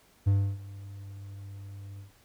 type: tone with ADSR envelope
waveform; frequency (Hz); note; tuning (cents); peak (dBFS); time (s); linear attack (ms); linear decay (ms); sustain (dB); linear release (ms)
triangle; 99.1; G2; +19; -17; 0.26-2.12; 17; 300; -21; 130
effects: pink hiss -62 dBFS RMS until 2.24 s